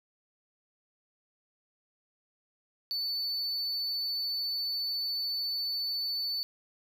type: tone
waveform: triangle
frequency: 4493 Hz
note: C#8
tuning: 23 cents sharp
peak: -29 dBFS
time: 2.91-6.43 s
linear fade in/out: 0 ms
effects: none